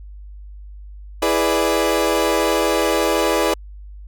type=chord; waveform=30% pulse; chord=E dominant seventh; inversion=none; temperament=equal; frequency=329.6 / 415.3 / 493.9 / 587.3 Hz; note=E4 / G#4 / B4 / D5; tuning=0 / 0 / 0 / 0 cents; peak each=-19 dBFS; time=1.22-3.54 s; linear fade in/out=5 ms; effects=added 50 Hz sine -34 dBFS peak until 4.07 s